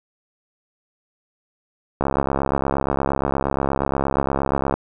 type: click train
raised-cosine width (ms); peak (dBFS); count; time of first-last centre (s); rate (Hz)
1; -6; 188; 2.01-4.74; 68.5
effects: none